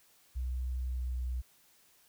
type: tone with pitch glide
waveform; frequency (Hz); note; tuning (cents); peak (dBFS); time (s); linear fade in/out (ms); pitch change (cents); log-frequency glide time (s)
sine; 62.9 to 62.29; B1 to B1; +32 to +15; -32; 0.35-1.42; 20; -17; 0.84-1.14
effects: white hiss -65 dBFS RMS until 2.08 s